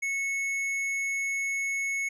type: tone with tanh clipping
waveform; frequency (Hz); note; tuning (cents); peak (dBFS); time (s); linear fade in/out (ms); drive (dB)
triangle; 2200; C#7; -14; -29; 0.02-2.09; 10; 15
effects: resampled to 24000 Hz